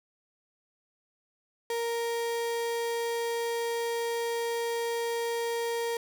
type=tone; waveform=35% pulse; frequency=466.2 Hz; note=A#4; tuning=in tune; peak=-27 dBFS; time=1.7-5.97 s; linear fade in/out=2 ms; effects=none